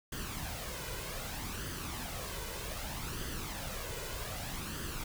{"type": "noise with flanger", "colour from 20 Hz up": "pink", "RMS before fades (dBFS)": -40, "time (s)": [0.12, 5.04], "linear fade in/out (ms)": 5, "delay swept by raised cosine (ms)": [0.63, 2.03], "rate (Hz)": 0.64, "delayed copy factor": 0.55, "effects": []}